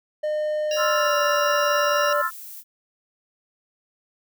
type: tone with pitch glide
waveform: triangle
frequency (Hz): 608 to 585.3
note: D#5 to D5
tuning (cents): -40 to -6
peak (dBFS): -20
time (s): 0.23-2.22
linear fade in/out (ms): 10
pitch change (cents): -66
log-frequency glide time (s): 0.87-1.15
type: noise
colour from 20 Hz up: violet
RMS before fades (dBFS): -39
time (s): 0.7-2.64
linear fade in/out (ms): 50
type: harmonic tone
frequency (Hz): 561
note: C#5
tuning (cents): +21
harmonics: 1 / 3 / 5 / 7 / 9 / 10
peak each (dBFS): -39 / -40 / -30 / -38 / -40 / -32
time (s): 0.71-2.13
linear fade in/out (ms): 2
type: chord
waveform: sine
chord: F major seventh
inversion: second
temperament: equal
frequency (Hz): 1046.5 / 1318.5 / 1396.9 / 1760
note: C6 / E6 / F6 / A6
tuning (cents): 0 / 0 / 0 / 0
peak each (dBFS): -28 / -24 / -27 / -29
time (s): 0.76-2.31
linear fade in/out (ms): 50
effects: none